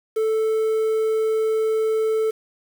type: tone with quantisation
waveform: triangle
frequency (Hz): 440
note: A4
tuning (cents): 0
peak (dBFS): -16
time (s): 0.16-2.31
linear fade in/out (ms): 10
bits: 7
effects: none